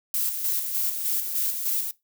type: noise with tremolo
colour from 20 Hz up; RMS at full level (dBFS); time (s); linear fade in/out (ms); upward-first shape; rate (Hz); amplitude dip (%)
violet; -25; 0.14-1.91; 2; square; 3.3; 45
effects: noise-tail reverb RT60 0.2 s tail -20 dB re dry